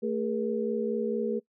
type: tone cluster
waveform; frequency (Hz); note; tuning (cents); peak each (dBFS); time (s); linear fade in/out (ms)
sine; 223.9 / 412.8 / 477.2; A3 / G#4 / A#4; +30 / -10 / +41; -31; 0.02-1.4; 20
effects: noise-tail reverb RT60 0.1 s tail -22 dB re dry